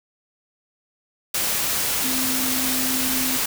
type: tone in noise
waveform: sine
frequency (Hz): 258.5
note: C4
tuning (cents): -21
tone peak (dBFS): -27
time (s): 2.04-3.37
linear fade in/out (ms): 5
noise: white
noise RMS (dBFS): -23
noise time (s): 1.34-3.46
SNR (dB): -7
effects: none